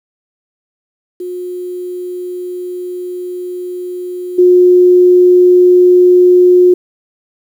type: tone with level steps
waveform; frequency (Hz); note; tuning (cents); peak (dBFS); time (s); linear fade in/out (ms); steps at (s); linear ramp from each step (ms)
sine; 360; F#4; -47; -19 / -3; 1.2-6.74; 5; 4.38; 10
effects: 7-bit